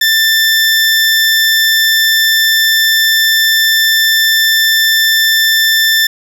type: tone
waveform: 20% pulse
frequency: 1775 Hz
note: A6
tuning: 15 cents sharp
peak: -3 dBFS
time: 0.01-6.07 s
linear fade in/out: 5 ms
effects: none